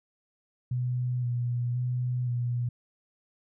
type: tone with vibrato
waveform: sine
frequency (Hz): 122.9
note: B2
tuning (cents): -8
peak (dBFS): -26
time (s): 0.71-2.69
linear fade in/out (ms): 5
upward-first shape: square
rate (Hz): 0.96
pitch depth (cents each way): 22
effects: none